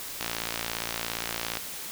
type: click train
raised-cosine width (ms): 0.2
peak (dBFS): -12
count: 79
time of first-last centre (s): 0.21-1.571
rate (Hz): 57.3
effects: white hiss -38 dBFS RMS until 1.91 s